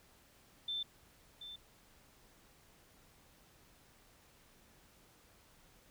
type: tone with echo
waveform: sine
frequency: 3548 Hz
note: A7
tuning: 14 cents sharp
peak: -36 dBFS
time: 0.68-0.83 s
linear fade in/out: 5 ms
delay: 730 ms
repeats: 1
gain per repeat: -10 dB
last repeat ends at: 1.56 s
effects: pink hiss -65 dBFS RMS until 5.9 s